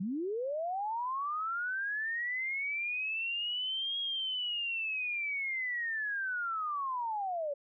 sine linear two-way sweep, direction up then down, 171.2 to 3295 to 552 Hz, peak -32 dBFS, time 0-7.54 s, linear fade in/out 10 ms, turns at 3.99 s, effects none

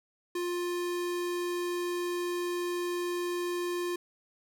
square tone, 351.9 Hz, F4, 13 cents sharp, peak -31 dBFS, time 0.35-3.96 s, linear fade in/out 5 ms, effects none

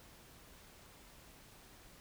silence, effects pink hiss -59 dBFS RMS until 2 s

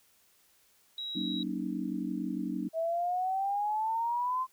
sine tone, 3859 Hz, B7, 41 cents flat, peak -35 dBFS, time 0.98-1.43 s, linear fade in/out 2 ms
sine chord, D# minor seventh, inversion first, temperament just, 186.68 / 233.3 / 280 / 311.1 Hz, F#3 / A#3 / C#4 / D#4, +16 / +2 / +18 / 0 cents, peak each -37 dBFS, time 1.15-2.69 s, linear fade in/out 10 ms
sine exponential sweep, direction up, 644 to 1046.5 Hz, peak -28 dBFS, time 2.73-4.47 s, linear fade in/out 50 ms
effects white hiss -66 dBFS RMS until 4.52 s

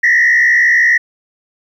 sine tone with frequency modulation, 1900 Hz, A#6, 33 cents sharp, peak -6 dBFS, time 0.03-0.98 s, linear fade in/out 10 ms, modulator 66.1 Hz, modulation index 1.4, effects tanh soft clip ceiling -4 dBFS + 8-bit

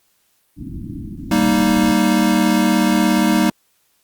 white low-pass noise, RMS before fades -30 dBFS, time 0.56-1.96 s, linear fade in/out 50 ms, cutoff 320 Hz, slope 96 dB/octave
square chord, Eb major, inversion first, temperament equal, 196 / 233.1 / 311.1 Hz, G3 / Bb3 / Eb4, 0 / 0 / 0 cents, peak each -18 dBFS, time 1.31-3.5 s, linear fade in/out 5 ms
effects white hiss -62 dBFS RMS until 4.03 s + Opus 48 kbps

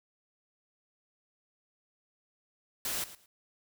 white noise with echo, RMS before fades -34 dBFS, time 2.85-3.04 s, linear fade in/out 2 ms, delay 110 ms, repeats 2, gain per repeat -15 dB, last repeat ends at 3.26 s, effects none

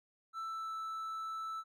triangle tone with pitch glide, 1327 to 1317.1 Hz, E6 to E6, +11 to -2 cents, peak -36 dBFS, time 0.33-1.64 s, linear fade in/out 50 ms, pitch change -13 cents, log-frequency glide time 0.46-0.74 s, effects MP3 96 kbps

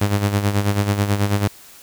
sawtooth tone with tremolo, 101.6 Hz, G#2, 38 cents flat, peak -10 dBFS, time 0.01-1.48 s, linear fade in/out 5 ms, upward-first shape sine, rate 9.2 Hz, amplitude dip 65%, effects white hiss -44 dBFS RMS until 1.82 s

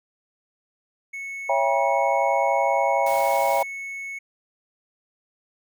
triangle tone, 2204 Hz, C#7, 11 cents flat, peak -29 dBFS, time 1.13-4.19 s, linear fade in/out 10 ms
sine chord, C# diminished seventh, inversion none, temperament just, 554.4 / 665.2 / 798.3 / 957.9 Hz, C#5 / E5 / G5 / Bb5, 0 / +16 / +31 / +47 cents, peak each -24 dBFS, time 1.49-3.63 s, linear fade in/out 5 ms
white noise, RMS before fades -37 dBFS, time 3.06-3.63 s, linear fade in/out 5 ms
effects none

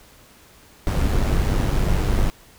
brown noise with amplitude modulation, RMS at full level -17 dBFS, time 0.87-2.3 s, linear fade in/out 0 ms, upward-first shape sine, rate 98.7 Hz, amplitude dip 45%, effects pink hiss -50 dBFS RMS until 2.58 s

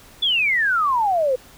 sine exponential sweep, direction down, 3520 to 493.9 Hz, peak -16 dBFS, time 0.22-1.36 s, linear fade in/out 10 ms, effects pink hiss -47 dBFS RMS until 1.57 s

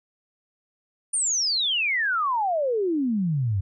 sine exponential sweep, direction down, 9410 to 91 Hz, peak -21 dBFS, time 1.13-3.61 s, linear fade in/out 10 ms, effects none

